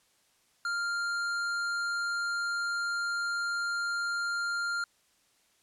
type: tone with hard clipping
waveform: sine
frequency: 1396.9 Hz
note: F6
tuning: in tune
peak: -31 dBFS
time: 0.65-4.84 s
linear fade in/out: 2 ms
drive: 11 dB
effects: white hiss -68 dBFS RMS until 5.62 s + low-pass 10000 Hz 12 dB/octave